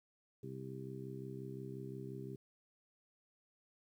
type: harmonic tone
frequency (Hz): 65.7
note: C2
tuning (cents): +8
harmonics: 2 / 3 / 4 / 5 / 6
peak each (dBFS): -47 / -51 / -54 / -52 / -49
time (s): 0.43-2.36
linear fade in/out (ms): 5
effects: 12-bit